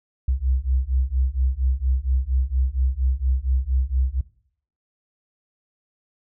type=beating tone pair; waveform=sine; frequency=62.7 / 67 Hz; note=B1 / C2; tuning=+27 / +42 cents; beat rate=4.3 Hz; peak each=-22 dBFS; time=0.28-4.21 s; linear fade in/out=5 ms; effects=noise-tail reverb RT60 0.6 s tail -19 dB re dry